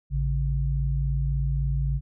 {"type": "tone pair together", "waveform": "sine", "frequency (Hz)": [55, 138.59], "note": ["A1", "C#3"], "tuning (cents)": [0, 0], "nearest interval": "octave + major third", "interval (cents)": 1600, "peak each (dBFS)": [-24, -26], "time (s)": [0.1, 2.01], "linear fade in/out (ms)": 50, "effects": []}